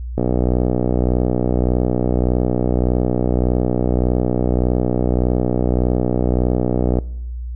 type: click train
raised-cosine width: 2 ms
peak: -4 dBFS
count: 421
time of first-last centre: 0.18-6.987 s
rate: 61.7 Hz
effects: noise-tail reverb RT60 0.9 s tail -23 dB re dry + added 60 Hz sine -24 dBFS peak until 7.55 s